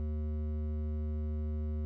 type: tone with hard clipping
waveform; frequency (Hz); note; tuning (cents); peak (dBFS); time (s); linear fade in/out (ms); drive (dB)
sine; 76.1; D#2; -38; -34; 0-1.85; 0; 11
effects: none